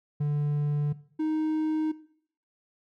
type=tone pair in turn; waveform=triangle; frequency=146.83 / 311.9 Hz; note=D3 / D#4; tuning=0 / +4 cents; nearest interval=octave + minor second; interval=1304 cents; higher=second; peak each=-22 / -23 dBFS; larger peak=first; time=0.2-0.93 / 1.19-1.92 s; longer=neither; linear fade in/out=10 ms; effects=noise-tail reverb RT60 0.6 s tail -18 dB re dry